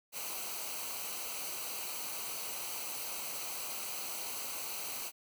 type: noise with comb filter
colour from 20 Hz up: white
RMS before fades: -40 dBFS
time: 0.12-5.12 s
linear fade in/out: 50 ms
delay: 0.57 ms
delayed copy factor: -0.65
effects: none